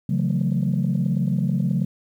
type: chord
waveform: sine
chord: F# minor seventh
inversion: second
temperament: just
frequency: 138.75 / 166.5 / 185 / 222 Hz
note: C#3 / E3 / F#3 / A3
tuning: +2 / +18 / 0 / +16 cents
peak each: -22 / -26 / -22 / -26 dBFS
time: 0.09-1.85 s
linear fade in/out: 5 ms
effects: tanh soft clip ceiling -13 dBFS + 9-bit